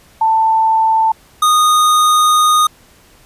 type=tone pair in turn; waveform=sine / square; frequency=888 / 1235 Hz; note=A5 / D#6; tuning=+16 / -13 cents; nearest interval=tritone; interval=571 cents; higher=second; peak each=-9 dBFS; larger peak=neither; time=0.21-1.12 / 1.42-2.67 s; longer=second; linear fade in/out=5 ms; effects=pink hiss -47 dBFS RMS until 3.25 s + resampled to 32000 Hz